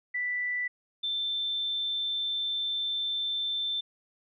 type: tone pair in turn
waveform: sine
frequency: 1975.5 / 3550 Hz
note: B6 / A7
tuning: 0 / +15 cents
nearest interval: minor seventh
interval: 1015 cents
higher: second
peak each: -28 dBFS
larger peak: neither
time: 0.14-0.68 / 1.03-3.81 s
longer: second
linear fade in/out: 10 ms
effects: none